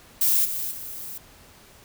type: noise with level steps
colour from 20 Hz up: violet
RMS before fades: -20 / -29 / -36 dBFS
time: 0.21-1.18 s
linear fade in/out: 5 ms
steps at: 0.44 / 0.7 s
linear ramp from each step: 20 ms
effects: pink hiss -51 dBFS RMS until 1.84 s